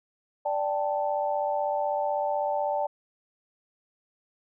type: chord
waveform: sine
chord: D suspended fourth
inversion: none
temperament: equal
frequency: 587.3 / 784 / 880 Hz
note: D5 / G5 / A5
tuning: 0 / 0 / 0 cents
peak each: -28 / -30 / -30 dBFS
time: 0.45-2.87 s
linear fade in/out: 10 ms
effects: none